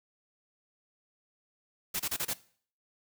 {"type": "noise bursts", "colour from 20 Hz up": "white", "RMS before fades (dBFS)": -32, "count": 5, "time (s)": [1.94, 2.337], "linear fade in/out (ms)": 10, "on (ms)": 57, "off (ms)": 28, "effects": ["noise-tail reverb RT60 0.5 s tail -19 dB re dry"]}